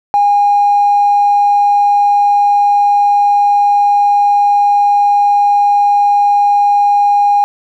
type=tone with tanh clipping; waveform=triangle; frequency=816 Hz; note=G#5; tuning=31 cents flat; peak=-6 dBFS; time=0.14-7.44 s; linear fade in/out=0 ms; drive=1 dB; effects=none